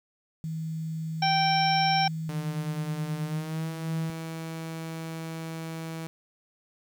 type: tone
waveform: sine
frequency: 160.1 Hz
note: D#3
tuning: 50 cents sharp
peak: -30 dBFS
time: 0.44-4.1 s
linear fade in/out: 0 ms
type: harmonic tone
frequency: 780 Hz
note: G5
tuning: 9 cents flat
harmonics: 1 / 2 / 3 / 4 / 5 / 7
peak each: -23 / -34 / -31 / -35 / -38 / -29 dBFS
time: 1.22-2.08 s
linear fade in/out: 5 ms
type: tone with pitch glide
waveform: sawtooth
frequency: 150.7 to 162.45 Hz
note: D3 to E3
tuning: +45 to -25 cents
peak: -30 dBFS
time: 2.29-6.07 s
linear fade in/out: 0 ms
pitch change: +130 cents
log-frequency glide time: 3.23-3.69 s
effects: 9-bit